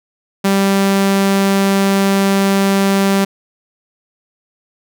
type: tone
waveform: sawtooth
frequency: 196.1 Hz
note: G3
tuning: 1 cent sharp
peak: -7 dBFS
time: 0.44-3.25 s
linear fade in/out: 10 ms
effects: none